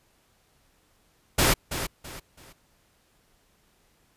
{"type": "noise with echo", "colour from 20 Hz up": "pink", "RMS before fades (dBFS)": -20, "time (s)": [1.38, 1.54], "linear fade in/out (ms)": 10, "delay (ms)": 330, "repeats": 3, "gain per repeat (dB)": -10, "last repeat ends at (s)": 2.53, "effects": ["pink hiss -65 dBFS RMS until 4.16 s", "resampled to 32000 Hz"]}